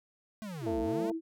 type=linear two-way sweep; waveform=square; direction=down then up; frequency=224.3 to 51.91 to 224.3 Hz; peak=-39 dBFS; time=0.42-1.1 s; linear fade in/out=0 ms; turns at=0.8 s
type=tone with vibrato; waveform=sine; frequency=329.6 Hz; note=E4; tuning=in tune; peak=-32 dBFS; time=0.61-1.21 s; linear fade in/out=50 ms; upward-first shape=square; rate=2.9 Hz; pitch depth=19 cents each way
type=harmonic tone; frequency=224.2 Hz; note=A3; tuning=33 cents sharp; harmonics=1 / 2 / 3 / 4; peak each=-40 / -35 / -37 / -45 dBFS; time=0.66-1.12 s; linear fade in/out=10 ms
effects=none